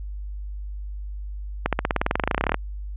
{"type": "accelerating click train", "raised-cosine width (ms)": 0.5, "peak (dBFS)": -5, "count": 22, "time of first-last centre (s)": [1.66, 2.544], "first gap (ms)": 67, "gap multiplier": 0.95, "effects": ["added 50 Hz sine -30 dBFS peak until 2.96 s", "resampled to 8000 Hz"]}